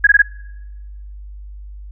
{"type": "tone bursts", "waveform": "sine", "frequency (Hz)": 1661.2, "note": "G#6", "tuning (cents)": 0, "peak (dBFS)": -5, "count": 4, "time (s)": [0.04, 0.22], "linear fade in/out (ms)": 5, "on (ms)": 30, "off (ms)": 20, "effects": ["noise-tail reverb RT60 1.0 s tail -23 dB re dry", "added 50 Hz sine -31 dBFS peak until 1.91 s"]}